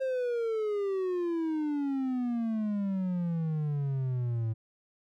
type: exponential sweep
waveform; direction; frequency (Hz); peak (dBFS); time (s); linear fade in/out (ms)
triangle; down; 535 to 110; -26; 0-4.54; 20
effects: none